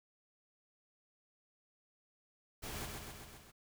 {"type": "noise with echo", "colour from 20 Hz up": "pink", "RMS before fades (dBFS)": -44, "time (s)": [2.62, 2.87], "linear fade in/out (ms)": 20, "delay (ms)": 130, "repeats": 5, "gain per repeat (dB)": -3, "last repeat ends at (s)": 3.52, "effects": []}